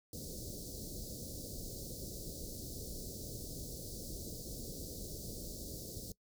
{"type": "band-stop noise", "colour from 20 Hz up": "pink", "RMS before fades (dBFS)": -45, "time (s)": [0.13, 6.12], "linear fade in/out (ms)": 2, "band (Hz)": [580, 4300], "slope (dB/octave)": 48, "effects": ["noise-tail reverb RT60 0.1 s tail -21 dB re dry"]}